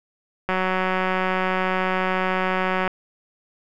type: click train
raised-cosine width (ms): 0.5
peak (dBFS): -8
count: 445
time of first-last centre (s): 0.49-2.877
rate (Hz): 186
effects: none